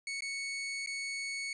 sawtooth tone with dropouts, 2217 Hz, C#7, in tune, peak -32 dBFS, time 0.07-1.53 s, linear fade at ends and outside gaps 2 ms, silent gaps 0.207-0.221 / 0.862-0.872 s, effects resampled to 22050 Hz + 12-bit

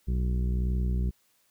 harmonic tone, 61.74 Hz, B1, in tune, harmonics 1 / 2 / 3 / 4 / 5 / 6 / 7, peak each -25 / -34 / -34 / -47 / -50 / -45 / -53 dBFS, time 0.07-1.11 s, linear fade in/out 20 ms, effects white hiss -68 dBFS RMS until 1.5 s

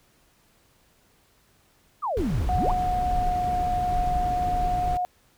sine exponential two-way sweep, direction down then up, 1300 to 43.65 to 1300 Hz, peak -24 dBFS, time 2.02-2.72 s, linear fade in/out 20 ms, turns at 2.51 s
brown noise, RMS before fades -29 dBFS, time 2.17-4.97 s, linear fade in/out 0 ms
sine tone with pitch glide, 730 to 722 Hz, F#5 to F#5, -24 to -43 cents, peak -23 dBFS, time 2.49-5.05 s, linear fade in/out 0 ms, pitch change -19 cents, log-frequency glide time 2.68-3.39 s
effects pink hiss -62 dBFS RMS until 5.37 s

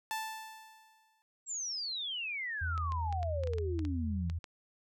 sawtooth tone with exponential decay, 880 Hz, A5, in tune, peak -29 dBFS, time 0.11-1.22 s, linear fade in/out 0 ms, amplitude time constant 240 ms
sine exponential sweep, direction down, 7690 to 155.56 Hz, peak -35 dBFS, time 1.46-4.33 s, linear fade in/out 50 ms
sine tone with pitch glide, 82.41 to 83.51 Hz, E2 to E2, 0 to +23 cents, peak -33 dBFS, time 2.61-4.39 s, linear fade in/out 10 ms, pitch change +23 cents, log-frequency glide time 3.72-3.86 s
clicks, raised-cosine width 0.2 ms, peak -29 dBFS, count 12, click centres 2.778 / 2.921 / 3.126 / 3.23 / 3.436 / 3.473 / 3.535 / 3.584 / 3.792 / 3.851 / 4.299 / 4.442 s
effects none

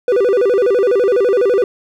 triangle tone with vibrato, 440 Hz, A4, in tune, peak -8 dBFS, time 0.08-1.64 s, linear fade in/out 2 ms, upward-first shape square, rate 12 Hz, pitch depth 200 cents each way, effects none

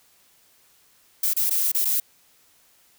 violet noise with dropouts, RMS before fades -22 dBFS, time 1.23-2 s, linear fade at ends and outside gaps 5 ms, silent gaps 1.335-1.365 / 1.497-1.507 / 1.718-1.746 / 1.847-1.853 s, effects white hiss -59 dBFS RMS until 2.98 s

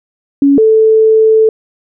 sine tone pair in turn, 280 / 439.9 Hz, C#4 / A4, +18 / 0 cents, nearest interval minor sixth, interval 782 cents, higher second, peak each -4 dBFS, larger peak neither, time 0.42-0.58 / 0.58-1.49 s, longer second, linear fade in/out 2 ms, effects none

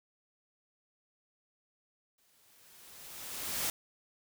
white noise with exponential growth, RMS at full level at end -32 dBFS, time 2.18-3.7 s, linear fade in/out 2 ms, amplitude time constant 330 ms, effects none

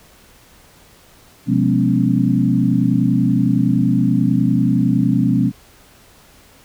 sine tone cluster, 127.2 / 177.3 / 206.7 / 246.7 / 277.5 Hz, C3 / F3 / G#3 / B3 / C#4, -48 / +26 / -8 / -2 / +2 cents, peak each -19 dBFS, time 1.46-5.52 s, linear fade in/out 50 ms, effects pink hiss -48 dBFS RMS until 6.64 s

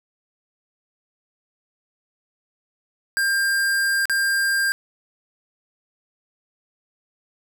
square tone with dropouts, 1597 Hz, G6, 32 cents sharp, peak -19 dBFS, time 3.17-4.72 s, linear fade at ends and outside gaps 0 ms, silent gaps 4.055-4.097 s, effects none

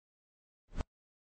brown noise with exponential growth, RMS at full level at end -28 dBFS, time 0.68-0.81 s, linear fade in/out 0 ms, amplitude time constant 28 ms, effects noise-tail reverb RT60 0.1 s tail -26 dB re dry + MP3 32 kbps

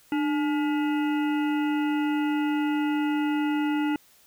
harmonic tone with a mistuned harmonic, 284.2 Hz, C#4, 43 cents sharp, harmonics 1 / 3 / 5 / 7 / 9 / 10, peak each -23 / -33 / -37 / -40 / -42 / -43 dBFS, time 0.12-3.96 s, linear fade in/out 2 ms, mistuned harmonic 1, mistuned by +89 cents, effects white hiss -58 dBFS RMS until 4.26 s

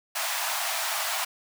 pink high-pass noise, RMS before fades -29 dBFS, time 0.15-1.25 s, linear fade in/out 10 ms, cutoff 630 Hz, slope 96 dB/octave, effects none

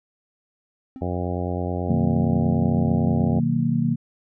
triangle tone with exponential decay, 261.6 Hz, C4, in tune, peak -29 dBFS, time 0.96-1.1 s, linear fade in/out 0 ms, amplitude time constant 30 ms
harmonic tone, 89.2 Hz, F2, 37 cents sharp, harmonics 1 / 2 / 3 / 4 / 5 / 6 / 7 / 8 / 9, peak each -27 / -30 / -32 / -33 / -34 / -35 / -35 / -36 / -37 dBFS, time 1.01-3.4 s, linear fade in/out 10 ms
sine chord, B major seventh, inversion none, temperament just, 123.47 / 154.34 / 185.21 / 231.5 Hz, B2 / D#3 / F#3 / A#3, 0 / -14 / +2 / -12 cents, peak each -26 / -23 / -28 / -22 dBFS, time 1.88-3.96 s, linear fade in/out 20 ms
effects none

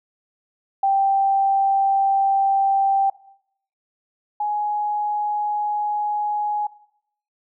sine tone pair in turn, 784 / 835.3 Hz, G5 / G#5, 0 / +10 cents, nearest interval minor second, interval 110 cents, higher second, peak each -15 / -20 dBFS, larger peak first, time 0.83-3.1 / 4.4-6.67 s, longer neither, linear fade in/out 5 ms, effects noise-tail reverb RT60 0.7 s tail -19 dB re dry

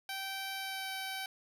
10% pulse tone with pitch glide, 776 to 768.9 Hz, G5 to G5, -18 to -34 cents, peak -29 dBFS, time 0.09-1.26 s, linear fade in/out 2 ms, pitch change -16 cents, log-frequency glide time 0.53-0.92 s, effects none

